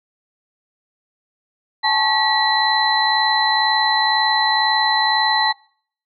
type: tone cluster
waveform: sine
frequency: 808 / 870 / 1097 / 1931 / 4050 Hz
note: G#5 / A5 / C#6 / B6 / B7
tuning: -48 / -20 / -18 / -39 / +43 cents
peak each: -26 / -18 / -27 / -20 / -20 dBFS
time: 1.83-5.53 s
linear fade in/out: 20 ms
effects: noise-tail reverb RT60 0.6 s tail -26 dB re dry